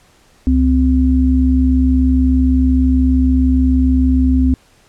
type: tone pair together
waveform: sine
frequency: 68.39 / 258.2 Hz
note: C#2 / C4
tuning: -23 / -23 cents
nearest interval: octave + major seventh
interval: 2300 cents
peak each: -12 dBFS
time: 0.47-4.54 s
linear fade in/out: 0 ms
effects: pink hiss -51 dBFS RMS until 4.88 s + low-pass 10000 Hz 12 dB/octave